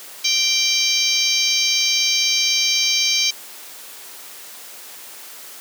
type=harmonic tone; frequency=784 Hz; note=G5; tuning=in tune; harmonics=3 / 4 / 5 / 6 / 7 / 8; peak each=-23 / -23 / -23 / -23 / -23 / -23 dBFS; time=0.24-3.31 s; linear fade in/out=10 ms; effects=white hiss -38 dBFS RMS until 5.6 s + high-pass 300 Hz 12 dB/octave